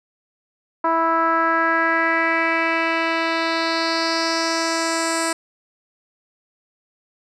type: tone with low-pass filter sweep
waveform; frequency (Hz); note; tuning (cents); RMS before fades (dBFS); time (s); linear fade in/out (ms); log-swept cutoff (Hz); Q
10% pulse; 328.6; E4; -5; -20; 0.84-5.33; 5; 1100 to 8600; 3
effects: none